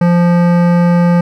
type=tone with hard clipping; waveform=sine; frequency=173.9 Hz; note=F3; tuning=7 cents flat; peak=-9 dBFS; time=0.01-1.21 s; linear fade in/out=5 ms; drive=16 dB; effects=none